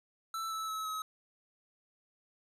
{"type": "tone with pitch steps", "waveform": "square", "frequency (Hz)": [1326, 1310, 1294.2, 1278.6], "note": ["E6", "E6", "E6", "D#6"], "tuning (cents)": [10, -11, -32, 47], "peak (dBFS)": -36, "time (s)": [0.34, 1.02], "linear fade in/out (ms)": 2, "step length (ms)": 170, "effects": ["resampled to 32000 Hz"]}